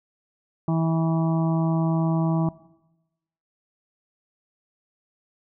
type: harmonic tone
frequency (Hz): 162.8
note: E3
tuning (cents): -21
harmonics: 1 / 2 / 4 / 5 / 6 / 7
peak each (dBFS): -21 / -27 / -33 / -35 / -37 / -38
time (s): 0.68-2.49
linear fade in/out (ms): 2
effects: noise-tail reverb RT60 1.0 s tail -19 dB re dry